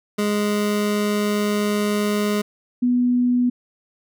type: tone pair in turn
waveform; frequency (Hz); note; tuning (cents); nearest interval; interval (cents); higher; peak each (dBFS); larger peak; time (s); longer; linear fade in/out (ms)
25% pulse / sine; 207.7 / 246.1; G#3 / B3; 0 / -6; minor third; 294; second; -15 / -15; neither; 0.18-2.42 / 2.82-3.5; first; 10
effects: none